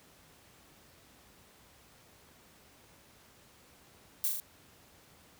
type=noise with echo; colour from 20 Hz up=violet; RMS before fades=-30 dBFS; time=4.24-4.28 s; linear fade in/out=0 ms; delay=40 ms; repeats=3; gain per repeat=-3 dB; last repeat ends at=4.4 s; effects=pink hiss -60 dBFS RMS until 5.39 s + high-pass 60 Hz 12 dB/octave